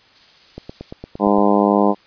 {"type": "noise with tremolo", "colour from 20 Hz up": "violet", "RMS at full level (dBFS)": -36, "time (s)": [0.15, 0.91], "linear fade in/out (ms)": 5, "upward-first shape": "triangle", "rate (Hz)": 15, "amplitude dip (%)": 35}
{"type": "click train", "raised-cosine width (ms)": 2, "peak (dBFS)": -17, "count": 8, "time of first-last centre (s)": [0.58, 1.385], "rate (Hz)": 8.7}
{"type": "harmonic tone", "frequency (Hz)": 102, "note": "G#2", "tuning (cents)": -31, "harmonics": [2, 3, 4, 5, 6, 7, 8, 9, 10], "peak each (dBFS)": [-17, -19, -20, -21, -22, -22, -23, -24, -24], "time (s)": [1.19, 1.95], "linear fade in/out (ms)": 50}
{"effects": ["white hiss -51 dBFS RMS until 2.06 s", "resampled to 11025 Hz"]}